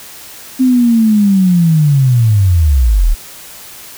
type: linear sweep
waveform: sine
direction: down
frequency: 261.6 to 33.06 Hz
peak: -6 dBFS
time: 0.59-3.15 s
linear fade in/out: 20 ms
effects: white hiss -33 dBFS RMS until 3.97 s